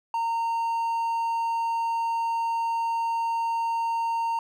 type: tone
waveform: triangle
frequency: 920 Hz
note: A#5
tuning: 23 cents flat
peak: -22 dBFS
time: 0.14-4.39 s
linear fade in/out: 2 ms
effects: none